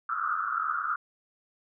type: band-pass noise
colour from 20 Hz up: white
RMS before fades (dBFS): -30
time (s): 0.09-0.96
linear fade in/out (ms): 5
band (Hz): 1200 to 1400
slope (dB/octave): 96
effects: none